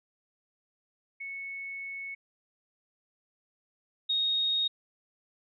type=tone pair in turn; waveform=sine; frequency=2207 / 3733 Hz; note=C#7 / A#7; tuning=-8 / +2 cents; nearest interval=major sixth; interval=910 cents; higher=second; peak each=-36 / -25 dBFS; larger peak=second; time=1.2-2.15 / 4.09-4.68 s; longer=first; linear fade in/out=10 ms; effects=none